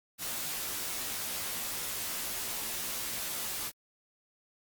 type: noise with comb filter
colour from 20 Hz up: white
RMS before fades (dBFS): -36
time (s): 0.18-3.72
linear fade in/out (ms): 50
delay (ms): 15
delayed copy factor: -0.85
effects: Opus 48 kbps